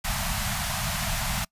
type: band-stop noise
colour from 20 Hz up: pink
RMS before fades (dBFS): -28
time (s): 0.04-1.45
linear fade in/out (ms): 10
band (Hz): 220 to 620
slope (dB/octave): 96
effects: noise-tail reverb RT60 0.1 s tail -25 dB re dry + resampled to 32000 Hz